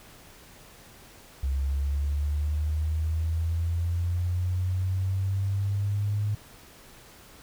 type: linear sweep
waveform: sine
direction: up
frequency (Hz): 66.8 to 104.7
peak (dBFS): -24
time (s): 1.43-6.35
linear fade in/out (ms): 5
effects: pink hiss -51 dBFS RMS until 7.42 s